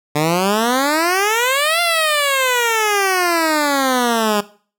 10% pulse exponential two-way sweep, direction up then down, 145.6 to 699 to 203.2 Hz, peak -6 dBFS, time 0.15-4.41 s, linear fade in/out 10 ms, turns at 1.81 s, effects noise-tail reverb RT60 0.4 s tail -17 dB re dry

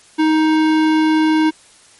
sine tone with hard clipping, 313.3 Hz, D#4, 12 cents sharp, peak -13 dBFS, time 0.18-1.51 s, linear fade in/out 20 ms, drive 18 dB, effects white hiss -47 dBFS RMS until 1.99 s + MP3 48 kbps

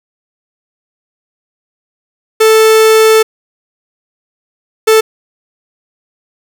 45% pulse tone bursts at uneven times, 440 Hz, A4, in tune, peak -4 dBFS, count 2, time 2.4-3.23 / 4.87-5.01 s, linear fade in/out 10 ms, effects none

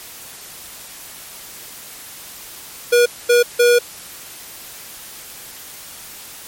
square tone bursts at uneven times, 481.2 Hz, B4, 45 cents flat, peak -10 dBFS, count 3, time 2.92-3.06 / 3.29-3.43 / 3.59-3.79 s, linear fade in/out 10 ms, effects white hiss -36 dBFS RMS until 6.47 s + MP3 64 kbps

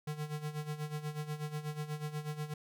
square tone with tremolo, 150.9 Hz, D3, 47 cents sharp, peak -35 dBFS, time 0.07-2.54 s, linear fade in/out 5 ms, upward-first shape sine, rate 8.2 Hz, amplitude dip 75%, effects none

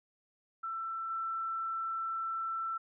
sine tone with level steps, 1336 Hz, E6, 23 cents sharp, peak -35 / -33 dBFS, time 0.63-2.78 s, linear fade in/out 10 ms, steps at 1.1 s, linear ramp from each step 5 ms, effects none

